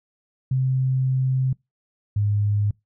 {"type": "tone pair in turn", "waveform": "sine", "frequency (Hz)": [130.7, 103.2], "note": ["C3", "G#2"], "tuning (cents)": [-1, -10], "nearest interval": "major third", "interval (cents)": 409, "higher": "first", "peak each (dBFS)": -18, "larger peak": "neither", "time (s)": [[0.51, 1.53], [2.16, 2.71]], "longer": "first", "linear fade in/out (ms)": 5, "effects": ["noise-tail reverb RT60 0.2 s tail -25 dB re dry"]}